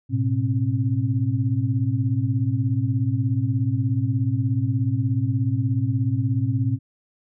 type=tone cluster; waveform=sine; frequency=108.9 / 125.6 / 268.1 Hz; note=A2 / B2 / C4; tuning=-17 / +30 / +42 cents; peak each=-22 / -23 / -27 dBFS; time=0.09-6.79 s; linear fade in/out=50 ms; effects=none